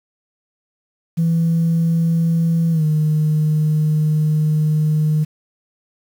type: tone with pitch glide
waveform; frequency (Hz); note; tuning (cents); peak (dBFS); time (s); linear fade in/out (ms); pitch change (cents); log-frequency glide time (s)
sine; 165.6 to 153.62; E3 to D#3; +8 to -22; -12; 1.17-5.25; 20; -130; 2.71-2.84
effects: tanh soft clip ceiling -10 dBFS + 7-bit